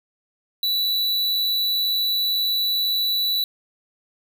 square tone, 3951 Hz, B7, in tune, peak -20 dBFS, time 0.63-3.44 s, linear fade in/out 2 ms, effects none

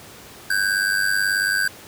square ring-modulated tone, 1568 Hz, G6, in tune, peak -16 dBFS, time 0.5-1.68 s, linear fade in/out 5 ms, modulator 49.2 Hz, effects pink hiss -42 dBFS RMS until 1.87 s + high-pass 80 Hz 12 dB/octave

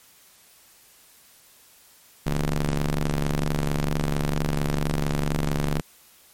sawtooth ring-modulated tone, 71.1 Hz, C#2, 45 cents sharp, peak -15 dBFS, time 2.26-5.81 s, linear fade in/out 5 ms, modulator 83.3 Hz, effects white hiss -54 dBFS RMS until 6.33 s + MP3 64 kbps

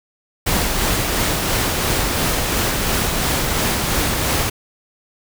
pink noise with tremolo, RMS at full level -18 dBFS, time 0.46-4.5 s, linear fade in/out 10 ms, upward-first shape sine, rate 2.9 Hz, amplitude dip 25%, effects none

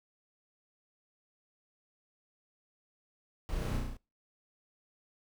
brown noise with echo, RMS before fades -36 dBFS, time 3.49-3.77 s, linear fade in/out 0 ms, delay 33 ms, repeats 6, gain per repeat -2 dB, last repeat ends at 3.968 s, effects noise-tail reverb RT60 0.3 s tail -24 dB re dry

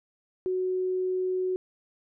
sine tone, 370 Hz, F#4, in tune, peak -25 dBFS, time 0.46-1.56 s, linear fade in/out 0 ms, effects none

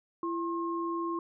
sine tone pair together, 337 / 1070 Hz, E4 / C6, +38 / +38 cents, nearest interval octave + minor sixth, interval 2000 cents, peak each -32 / -34 dBFS, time 0.23-1.19 s, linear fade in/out 2 ms, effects none

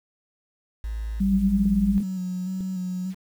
sine tone, 54.7 Hz, A1, 9 cents flat, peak -27 dBFS, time 0.84-1.98 s, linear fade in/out 0 ms
sine tone with pitch glide, 195.3 to 200.6 Hz, G3 to G3, -6 to +40 cents, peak -19 dBFS, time 1.2-2.03 s, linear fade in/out 10 ms, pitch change +46 cents, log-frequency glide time 1.36-1.58 s
sine tone with vibrato, 185 Hz, F#3, in tune, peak -26 dBFS, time 1.29-3.15 s, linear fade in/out 50 ms, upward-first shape square, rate 1.7 Hz, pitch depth 24 cents each way
clicks, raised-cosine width 3 ms, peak -27 dBFS, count 3, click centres 1.657 / 2.004 / 2.607 s
effects 8-bit

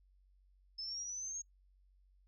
sine linear sweep, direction up, 5180 to 6590 Hz, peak -40 dBFS, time 0.78-1.42 s, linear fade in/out 10 ms, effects noise-tail reverb RT60 0.1 s tail -20 dB re dry + added 47 Hz sine -65 dBFS peak until 2.27 s

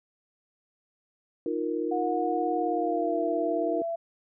sine chord, Eb suspended second, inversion none, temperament just, 311.1 / 350 / 466.7 Hz, Eb4 / F4 / Bb4, 0 / +4 / +2 cents, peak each -31 dBFS, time 1.46-3.82 s, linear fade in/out 2 ms
sine tone with pitch glide, 727 to 670.5 Hz, F#5 to E5, -31 to +29 cents, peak -28 dBFS, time 1.91-3.96 s, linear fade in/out 10 ms, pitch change -140 cents, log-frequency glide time 2.55-3.2 s
effects none

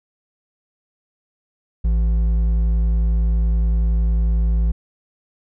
triangle tone with hard clipping, 55.6 Hz, A1, 19 cents sharp, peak -16 dBFS, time 1.84-4.72 s, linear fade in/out 10 ms, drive 9 dB, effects none

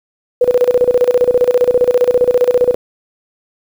sine tone with tremolo, 493.9 Hz, B4, in tune, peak -6 dBFS, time 0.41-2.75 s, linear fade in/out 5 ms, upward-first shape square, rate 15 Hz, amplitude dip 80%, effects 7-bit

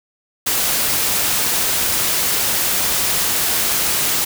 white noise, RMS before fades -18 dBFS, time 0.46-4.25 s, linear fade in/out 10 ms, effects none

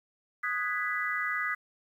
sine chord, G# minor seventh, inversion second, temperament equal with one note detuned, 1244.5 / 1480 / 1661.2 / 1983.5 Hz, D#6 / F#6 / G#6 / B6, 0 / 0 / 0 / +7 cents, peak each -34 / -37 / -35 / -32 dBFS, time 0.43-1.55 s, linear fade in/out 10 ms, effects 10-bit

